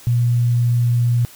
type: tone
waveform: sine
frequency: 120 Hz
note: B2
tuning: 49 cents flat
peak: -13 dBFS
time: 0.07-1.25 s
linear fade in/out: 0 ms
effects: white hiss -43 dBFS RMS until 1.35 s